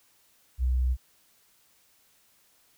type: tone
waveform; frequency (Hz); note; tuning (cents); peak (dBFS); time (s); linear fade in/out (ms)
sine; 63; B1; +35; -22; 0.58-0.97; 50
effects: white hiss -64 dBFS RMS until 2.77 s